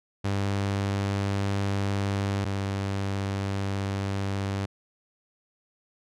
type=tone pair in turn; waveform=sawtooth; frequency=99.3 / 98.33 Hz; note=G2 / G2; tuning=+23 / +6 cents; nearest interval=unison; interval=17 cents; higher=first; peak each=-21 / -23 dBFS; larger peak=first; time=0.24-2.45 / 2.45-4.66 s; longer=neither; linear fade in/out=10 ms; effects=low-pass 7000 Hz 12 dB/octave